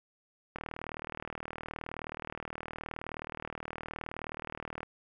click train, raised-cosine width 0.5 ms, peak -23 dBFS, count 168, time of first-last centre 0.56-4.831 s, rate 39.1 Hz, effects none

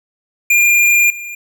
square tone with level steps, 2404 Hz, D7, 40 cents sharp, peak -9 / -26 dBFS, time 0.5-1.35 s, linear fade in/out 5 ms, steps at 1.1 s, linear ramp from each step 2 ms, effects none

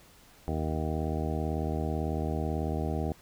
harmonic tone, 78.1 Hz, D#2, 7 cents sharp, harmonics 1 / 2 / 3 / 4 / 5 / 6 / 8 / 9 / 10, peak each -32 / -35 / -37 / -38 / -39 / -40 / -41 / -42 / -42 dBFS, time 0.48-3.12 s, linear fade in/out 0 ms, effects pink hiss -57 dBFS RMS until 3.21 s

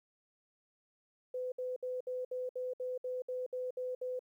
sine tone bursts, 505 Hz, B4, 39 cents sharp, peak -35 dBFS, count 12, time 1.34-4.193 s, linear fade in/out 5 ms, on 180 ms, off 63 ms, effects 12-bit

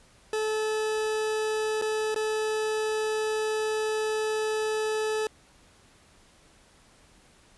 40% pulse tone with dropouts, 433 Hz, A4, 28 cents flat, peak -25 dBFS, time 0.33-5.27 s, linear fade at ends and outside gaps 2 ms, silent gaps 1.815-1.821 / 2.145-2.16 s, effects pink hiss -58 dBFS RMS until 7.57 s + resampled to 24000 Hz

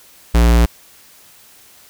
square tone, 58.27 Hz, A#1, in tune, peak -9 dBFS, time 0.34-0.66 s, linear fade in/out 10 ms, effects white hiss -46 dBFS RMS until 1.89 s

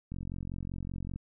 click train, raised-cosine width 5 ms, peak -26 dBFS, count 48, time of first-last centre 0.12-1.16 s, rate 45.2 Hz, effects none

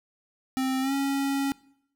square tone with pitch glide, 262.3 to 275.8 Hz, C4 to C#4, +4 to -9 cents, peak -25 dBFS, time 0.57-1.52 s, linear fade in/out 0 ms, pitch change +87 cents, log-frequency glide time 0.81-0.93 s, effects noise-tail reverb RT60 0.7 s tail -22 dB re dry

